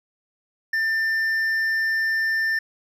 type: tone with hard clipping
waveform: triangle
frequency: 1790 Hz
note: A6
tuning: 29 cents sharp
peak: -21 dBFS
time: 0.73-2.59 s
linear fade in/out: 5 ms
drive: 7 dB
effects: none